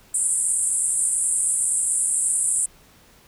white band-pass noise, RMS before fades -22 dBFS, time 0.14-2.66 s, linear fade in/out 5 ms, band 7900 to 9900 Hz, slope 96 dB/octave, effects pink hiss -53 dBFS RMS until 3.27 s

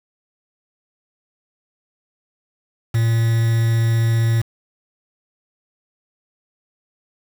triangle tone with quantisation, 114.4 Hz, A#2, 32 cents flat, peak -12 dBFS, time 2.94-4.42 s, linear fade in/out 10 ms, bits 5, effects none

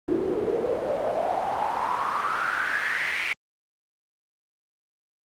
pink noise with band-pass filter sweep, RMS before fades -26 dBFS, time 0.08-3.33 s, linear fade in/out 2 ms, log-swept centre 340 to 2300 Hz, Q 6.3, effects Opus 32 kbps

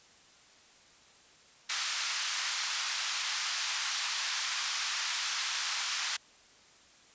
white band-pass noise, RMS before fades -34 dBFS, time 1.69-6.17 s, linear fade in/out 10 ms, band 1000 to 6500 Hz, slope 24 dB/octave, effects white hiss -59 dBFS RMS until 7.14 s + resampled to 16000 Hz

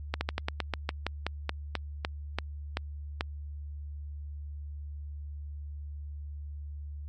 slowing click train, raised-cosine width 0.3 ms, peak -13 dBFS, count 16, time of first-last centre 0.14-3.209 s, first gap 70 ms, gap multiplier 1.14, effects added 73 Hz sine -37 dBFS peak until 7.08 s + MP3 48 kbps

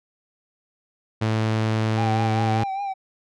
sawtooth tone, 110 Hz, A2, in tune, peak -16 dBFS, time 1.21-2.64 s, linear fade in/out 10 ms
triangle tone with vibrato, 787 Hz, G5, 7 cents sharp, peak -23 dBFS, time 1.97-2.94 s, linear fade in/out 20 ms, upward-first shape triangle, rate 5 Hz, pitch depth 59 cents each way
effects low-pass 5000 Hz 12 dB/octave

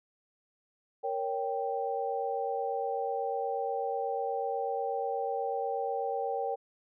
sine chord, G diminished, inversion first, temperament equal, 466.2 / 554.4 / 784 Hz, Bb4 / Db5 / G5, 0 / 0 / 0 cents, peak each -34 / -36 / -33 dBFS, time 1.03-6.56 s, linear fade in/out 20 ms, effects none

